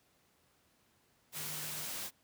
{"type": "tone in noise", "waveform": "sine", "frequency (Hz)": 153.1, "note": "D#3", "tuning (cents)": -28, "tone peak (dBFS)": -51, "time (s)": [1.33, 1.86], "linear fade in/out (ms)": 50, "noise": "white", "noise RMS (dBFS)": -41, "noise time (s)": [1.32, 2.11], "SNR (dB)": -13, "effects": ["pink hiss -71 dBFS RMS until 2.23 s", "high-pass 80 Hz 12 dB/octave"]}